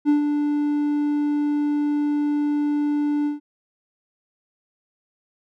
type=tone with ADSR envelope; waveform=triangle; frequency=293.7 Hz; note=D4; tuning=in tune; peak=-11 dBFS; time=0.05-3.4 s; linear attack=40 ms; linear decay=120 ms; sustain=-6 dB; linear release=140 ms; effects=none